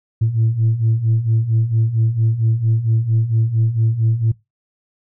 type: beating tone pair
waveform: sine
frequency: 110 / 114.4 Hz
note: A2 / A#2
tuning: 0 / -32 cents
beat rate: 4.4 Hz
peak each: -18 / -14 dBFS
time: 0.21-4.32 s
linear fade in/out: 10 ms
effects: noise-tail reverb RT60 0.2 s tail -21 dB re dry + tanh soft clip ceiling -9 dBFS